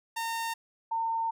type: tone pair in turn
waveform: sawtooth / sine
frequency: 914 / 908.2 Hz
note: A#5 / A#5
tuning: -34 / -45 cents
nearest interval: unison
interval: 11 cents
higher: first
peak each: -27 dBFS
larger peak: neither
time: 0.16-0.54 / 0.91-1.31 s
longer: second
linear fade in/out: 10 ms
effects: none